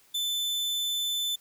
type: tone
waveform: 40% pulse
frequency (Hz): 3520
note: A7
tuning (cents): 0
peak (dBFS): -26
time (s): 0.14-1.36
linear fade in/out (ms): 10
effects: white hiss -61 dBFS RMS until 1.4 s